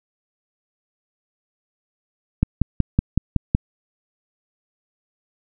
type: click train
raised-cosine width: 5 ms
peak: -3 dBFS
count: 7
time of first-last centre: 2.43-3.549 s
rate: 5.36 Hz
effects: none